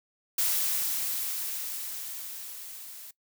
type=noise with level ramp; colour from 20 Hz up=blue; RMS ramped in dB=-26 to -45 dBFS; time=0.38-3.11 s; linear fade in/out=5 ms; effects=noise-tail reverb RT60 0.1 s tail -20 dB re dry